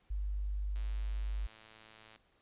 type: tone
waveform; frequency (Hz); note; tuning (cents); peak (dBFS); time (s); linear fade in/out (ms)
sine; 50; G1; +35; -33; 0.1-1.47; 10
type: click train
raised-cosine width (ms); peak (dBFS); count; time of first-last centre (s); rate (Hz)
0.2; -38; 155; 0.76-2.16; 110
effects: pink hiss -71 dBFS RMS until 2.41 s + resampled to 8000 Hz